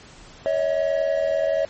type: tone pair together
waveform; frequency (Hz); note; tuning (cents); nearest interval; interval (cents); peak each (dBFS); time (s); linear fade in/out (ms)
triangle; 559 / 640; C#5 / D#5; +14 / +49; major second; 235; -20; 0.46-1.65; 0
effects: pink hiss -46 dBFS RMS until 1.69 s + MP3 32 kbps